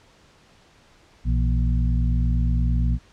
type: harmonic tone with a mistuned harmonic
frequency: 59.7 Hz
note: A#1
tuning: 42 cents sharp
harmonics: 1 / 2 / 3 / 4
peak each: -19 / -25 / -29 / -31 dBFS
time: 1.24-2.99 s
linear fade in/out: 50 ms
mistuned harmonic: 3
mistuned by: -110 cents
effects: pink hiss -55 dBFS RMS until 3.12 s + low-pass 6000 Hz 12 dB/octave